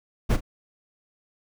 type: noise with echo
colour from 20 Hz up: brown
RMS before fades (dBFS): -18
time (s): 0.29-0.37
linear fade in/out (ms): 20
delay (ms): 38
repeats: 1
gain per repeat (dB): -13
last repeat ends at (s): 0.408
effects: none